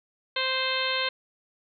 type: harmonic tone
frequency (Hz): 522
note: C5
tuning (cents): -4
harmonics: 1 / 2 / 3 / 4 / 5 / 6 / 7 / 8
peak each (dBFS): -33 / -33 / -33 / -33 / -33 / -33 / -33 / -33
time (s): 0.36-1.09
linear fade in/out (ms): 5
effects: none